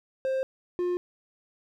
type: tone pair in turn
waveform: triangle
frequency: 528 / 355.8 Hz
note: C5 / F4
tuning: +16 / +32 cents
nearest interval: perfect fifth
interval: 684 cents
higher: first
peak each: -23 dBFS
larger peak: neither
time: 0.25-0.43 / 0.79-0.97 s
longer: neither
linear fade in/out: 0 ms
effects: none